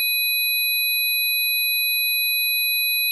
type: tone cluster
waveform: sine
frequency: 2508 / 3986 / 11320 Hz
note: D#7 / B7 / F9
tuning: +13 / +15 / +22 cents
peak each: -23 dBFS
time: 0-3.11 s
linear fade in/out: 0 ms
effects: none